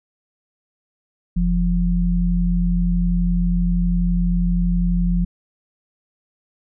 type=tone pair together; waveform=sine; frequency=43.85 / 175 Hz; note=F1 / F3; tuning=+8 / +4 cents; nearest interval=2 octaves; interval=2396 cents; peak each=-18 dBFS; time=1.36-5.25 s; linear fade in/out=10 ms; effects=none